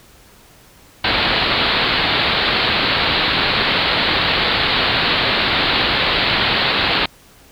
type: low-pass noise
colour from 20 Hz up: white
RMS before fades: -17 dBFS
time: 1.04-7.06 s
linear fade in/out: 5 ms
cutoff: 4400 Hz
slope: 96 dB/octave
effects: pink hiss -47 dBFS RMS until 7.51 s